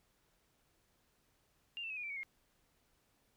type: tone with pitch steps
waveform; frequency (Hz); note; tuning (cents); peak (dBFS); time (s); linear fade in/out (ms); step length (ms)
sine; 2794 / 2672 / 2556 / 2445 / 2339 / 2237 / 2140; F7 / E7 / D#7 / D#7 / D7 / C#7 / C7; 0 / +23 / +46 / -31 / -8 / +15 / +38; -40; 1.77-2.232; 0; 66
effects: pink hiss -75 dBFS RMS until 3.36 s